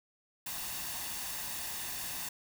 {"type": "noise with comb filter", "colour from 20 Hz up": "white", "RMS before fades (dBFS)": -39, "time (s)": [0.46, 2.29], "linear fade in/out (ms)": 5, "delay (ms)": 1.1, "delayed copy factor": 0.5, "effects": []}